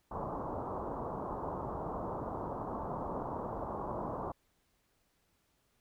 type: low-pass noise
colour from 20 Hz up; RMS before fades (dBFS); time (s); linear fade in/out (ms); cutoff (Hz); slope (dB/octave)
white; -39; 0.11-4.32; 5; 1100; 48
effects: pink hiss -75 dBFS RMS until 5.8 s